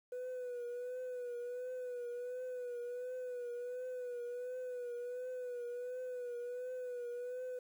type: tone with vibrato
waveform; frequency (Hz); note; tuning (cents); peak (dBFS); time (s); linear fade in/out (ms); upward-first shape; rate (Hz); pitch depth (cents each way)
sine; 493.9; B4; 0; -37; 0.12-7.59; 5; triangle; 1.4; 55
effects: tanh soft clip ceiling -39 dBFS + 11-bit